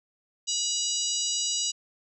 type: harmonic tone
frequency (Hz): 968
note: B5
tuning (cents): -35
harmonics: 3 / 4 / 5 / 6 / 7 / 8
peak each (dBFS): -33 / -33 / -33 / -33 / -33 / -33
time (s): 0.47-1.72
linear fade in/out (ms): 20
effects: none